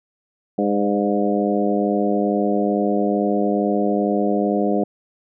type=harmonic tone with a mistuned harmonic; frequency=102.3 Hz; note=G#2; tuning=26 cents flat; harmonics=2 / 3 / 4 / 5 / 6 / 7; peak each=-21 / -23 / -24 / -25 / -26 / -26 dBFS; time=0.58-4.84 s; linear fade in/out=5 ms; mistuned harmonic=6; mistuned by=-26 cents; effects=none